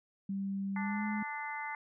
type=tone with pitch glide; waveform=sine; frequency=196 to 210.1 Hz; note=G3 to G#3; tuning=0 to +20 cents; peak=-33 dBFS; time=0.29-1.23 s; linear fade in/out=5 ms; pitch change=+120 cents; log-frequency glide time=0.77-1.04 s
type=harmonic tone; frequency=293.7 Hz; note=D4; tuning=in tune; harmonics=3 / 4 / 5 / 6 / 7; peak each=-40 / -47 / -47 / -47 / -41 dBFS; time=0.76-1.75 s; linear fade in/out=2 ms
effects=none